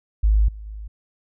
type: tone with level steps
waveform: sine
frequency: 52.6 Hz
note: G#1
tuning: 23 cents sharp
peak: -13 / -33 / -31 dBFS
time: 0.23-0.88 s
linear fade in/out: 10 ms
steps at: 0.48 / 0.66 s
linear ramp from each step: 5 ms
effects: none